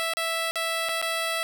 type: tone with dropouts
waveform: 10% pulse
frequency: 659 Hz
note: E5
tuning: 1 cent flat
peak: -17 dBFS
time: 0-1.43 s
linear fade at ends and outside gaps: 0 ms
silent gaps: 0.136-0.17 / 0.51-0.557 / 0.887-0.891 / 1.016-1.025 s
effects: none